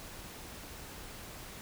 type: silence
effects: pink hiss -47 dBFS RMS until 1.61 s